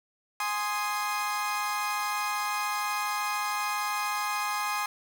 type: chord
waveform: 30% pulse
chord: Ab major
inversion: none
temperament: equal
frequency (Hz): 830.6 / 1046.5 / 1244.5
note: Ab5 / C6 / Eb6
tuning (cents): 0 / 0 / 0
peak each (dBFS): -30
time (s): 0.4-4.86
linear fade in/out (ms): 2
effects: none